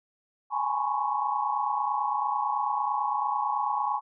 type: tone cluster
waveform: sine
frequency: 816 / 845 / 980 / 1023 / 1102 Hz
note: G#5 / G#5 / B5 / C6 / C#6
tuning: -31 / +30 / -14 / -39 / -11 cents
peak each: -34 / -29 / -33 / -36 / -30 dBFS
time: 0.5-4.01 s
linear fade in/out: 50 ms
effects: none